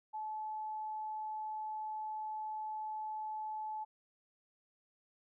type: tone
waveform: sine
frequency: 863 Hz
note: A5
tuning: 34 cents flat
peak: -38 dBFS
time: 0.13-3.85 s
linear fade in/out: 20 ms
effects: none